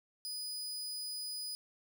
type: tone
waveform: sawtooth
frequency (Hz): 4970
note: D#8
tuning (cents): -3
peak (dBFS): -36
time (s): 0.25-1.55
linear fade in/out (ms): 0
effects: none